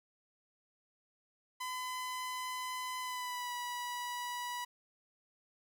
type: tone with pitch glide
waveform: sawtooth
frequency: 1012 to 975.8 Hz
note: B5 to B5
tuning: +42 to -21 cents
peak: -34 dBFS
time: 1.6-4.65 s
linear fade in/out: 10 ms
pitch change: -63 cents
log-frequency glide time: 3.01-3.53 s
effects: none